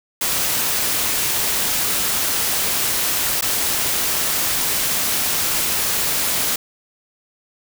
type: noise with dropouts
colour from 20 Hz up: white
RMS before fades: -20 dBFS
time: 0.21-6.56 s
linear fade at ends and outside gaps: 5 ms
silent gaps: 3.411-3.422 s
effects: none